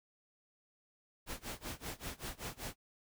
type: noise with tremolo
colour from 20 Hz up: pink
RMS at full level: -41 dBFS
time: 1.26-2.76 s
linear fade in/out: 50 ms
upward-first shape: sine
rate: 5.2 Hz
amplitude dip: 95%
effects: none